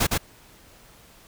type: noise with echo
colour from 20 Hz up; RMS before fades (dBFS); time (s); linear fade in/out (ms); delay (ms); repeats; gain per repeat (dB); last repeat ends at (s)
pink; -21; 0-0.07; 10; 110; 1; -2; 0.18
effects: pink hiss -52 dBFS RMS until 1.27 s

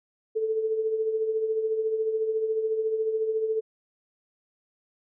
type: tone with tremolo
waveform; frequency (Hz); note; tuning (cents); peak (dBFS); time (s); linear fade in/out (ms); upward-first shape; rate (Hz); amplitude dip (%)
sine; 440; A4; 0; -21; 0.35-3.61; 20; triangle; 14; 60
effects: none

